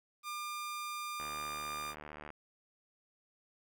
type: tone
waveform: sawtooth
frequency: 1200 Hz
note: D6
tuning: 37 cents sharp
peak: -35 dBFS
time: 0.23-1.95 s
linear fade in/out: 50 ms
type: click train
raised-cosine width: 0.5 ms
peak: -31 dBFS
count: 84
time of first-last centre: 1.2-2.304 s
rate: 75.2 Hz
effects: 11-bit